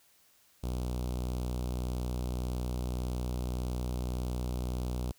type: tone with notch filter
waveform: sawtooth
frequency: 61.74 Hz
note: B1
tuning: in tune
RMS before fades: -34 dBFS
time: 0.63-5.12 s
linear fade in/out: 10 ms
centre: 1800 Hz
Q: 0.65
effects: white hiss -65 dBFS RMS until 5.18 s